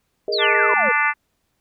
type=chord; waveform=sine; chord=Ab suspended second; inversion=none; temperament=equal with one note detuned; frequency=411.5 / 466.2 / 622.3 Hz; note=Ab4 / Bb4 / Eb5; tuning=-16 / 0 / 0 cents; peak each=-23 / -26 / -26 dBFS; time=0.28-0.74 s; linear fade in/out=2 ms
type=exponential sweep; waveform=sine; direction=down; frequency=4918 to 450 Hz; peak=-21 dBFS; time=0.32-0.92 s; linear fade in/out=10 ms
type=harmonic tone; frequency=293.7 Hz; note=D4; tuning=in tune; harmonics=3 / 4 / 5 / 6 / 7 / 8 / 9; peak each=-24 / -23 / -23 / -22 / -21 / -28 / -29 dBFS; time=0.38-1.14 s; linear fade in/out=50 ms
type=tone with exponential growth; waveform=sine; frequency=218.5 Hz; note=A3; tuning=12 cents flat; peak=-25 dBFS; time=0.67-0.89 s; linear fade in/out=5 ms; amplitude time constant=46 ms
effects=pink hiss -70 dBFS RMS until 1.6 s